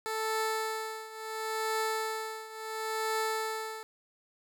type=tone with tremolo; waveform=15% pulse; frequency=440 Hz; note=A4; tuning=in tune; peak=-22 dBFS; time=0.06-3.83 s; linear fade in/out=0 ms; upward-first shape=triangle; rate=0.72 Hz; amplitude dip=85%; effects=none